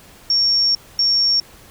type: tone bursts at uneven times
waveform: sine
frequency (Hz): 5510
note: F8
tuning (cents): -24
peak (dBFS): -13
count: 2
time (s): 0.3-0.75 / 0.99-1.4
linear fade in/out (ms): 2
effects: pink hiss -45 dBFS RMS until 1.7 s